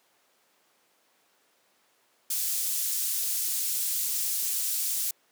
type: high-pass noise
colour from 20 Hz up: pink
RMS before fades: -29 dBFS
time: 2.3-5.11 s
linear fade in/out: 5 ms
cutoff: 7700 Hz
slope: 12 dB/octave
effects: pink hiss -66 dBFS RMS until 5.31 s + high-pass 400 Hz 12 dB/octave